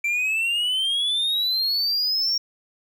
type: exponential sweep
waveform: triangle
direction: up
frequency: 2339 to 5580 Hz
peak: -19 dBFS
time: 0.04-2.38 s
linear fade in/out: 5 ms
effects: none